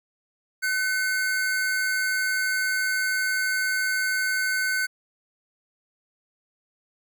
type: tone pair together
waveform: square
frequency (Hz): 1517 / 2149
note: F#6 / C7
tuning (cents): +43 / +46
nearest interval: tritone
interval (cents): 603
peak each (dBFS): -24 / -32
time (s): 0.62-4.87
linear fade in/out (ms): 20
effects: none